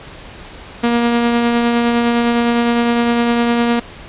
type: tone with tremolo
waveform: sawtooth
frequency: 236.5 Hz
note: A#3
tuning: 25 cents sharp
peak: -7 dBFS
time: 0.83-3.8 s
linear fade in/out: 10 ms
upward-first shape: triangle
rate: 9.8 Hz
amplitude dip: 30%
effects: pink hiss -35 dBFS RMS until 4.08 s + resampled to 8000 Hz